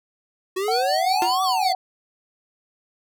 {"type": "exponential two-way sweep", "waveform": "square", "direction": "up then down", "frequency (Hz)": [365.4, 1174.7, 665], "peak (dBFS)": -23, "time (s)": [0.56, 1.73], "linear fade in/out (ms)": 10, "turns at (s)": 1.43}
{"type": "tone", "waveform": "sine", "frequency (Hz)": 750, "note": "F#5", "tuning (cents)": 23, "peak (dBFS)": -21, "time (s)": [0.68, 1.75], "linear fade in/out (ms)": 2}
{"type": "tone with tremolo", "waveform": "sine", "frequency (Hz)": 4457, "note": "C#8", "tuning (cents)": 9, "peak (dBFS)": -24, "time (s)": [0.71, 1.74], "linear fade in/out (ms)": 2, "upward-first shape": "sine", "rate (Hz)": 5.4, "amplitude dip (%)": 95}
{"type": "tone with exponential decay", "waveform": "sawtooth", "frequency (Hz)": 349.2, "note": "F4", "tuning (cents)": 0, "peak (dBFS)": -16, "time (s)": [1.22, 1.38], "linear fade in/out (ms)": 1, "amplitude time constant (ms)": 34}
{"effects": []}